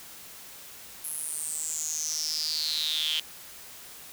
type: tone with high-pass filter sweep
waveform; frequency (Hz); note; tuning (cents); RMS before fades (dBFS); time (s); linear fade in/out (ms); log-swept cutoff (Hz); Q
sawtooth; 155.2; D#3; -4; -31; 1.04-3.2; 5; 11000 to 3100; 9.5
effects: white hiss -46 dBFS RMS until 4.12 s